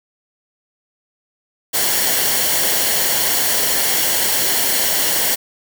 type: noise with comb filter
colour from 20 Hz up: white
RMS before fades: -17 dBFS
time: 1.73-5.36 s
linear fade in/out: 20 ms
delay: 0.8 ms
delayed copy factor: -0.5
effects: none